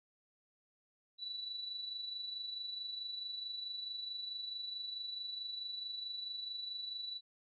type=tone with amplitude modulation; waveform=sine; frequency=3951 Hz; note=B7; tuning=in tune; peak=-38 dBFS; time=1.18-7.21 s; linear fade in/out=50 ms; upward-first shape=sine; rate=24.6 Hz; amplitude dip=50%; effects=none